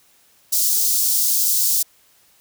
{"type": "high-pass noise", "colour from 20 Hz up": "white", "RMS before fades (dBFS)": -18, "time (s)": [0.52, 1.83], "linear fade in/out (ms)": 10, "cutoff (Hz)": 4800, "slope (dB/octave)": 24, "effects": ["white hiss -56 dBFS RMS until 2.4 s"]}